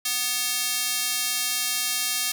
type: tone with high-pass filter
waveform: square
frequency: 246.9 Hz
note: B3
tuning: in tune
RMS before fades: -26 dBFS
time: 0.05-2.32 s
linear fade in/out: 5 ms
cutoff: 3700 Hz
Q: 0.6
effects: none